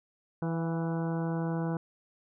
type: harmonic tone with a mistuned harmonic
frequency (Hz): 164.81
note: E3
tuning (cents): 0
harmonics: 1 / 2 / 3 / 4 / 5 / 6 / 7 / 8 / 9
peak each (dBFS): -30 / -36 / -39 / -43 / -43 / -45 / -51 / -51 / -48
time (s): 0.42-1.77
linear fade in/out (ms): 2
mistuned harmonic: 4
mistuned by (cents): +34
effects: none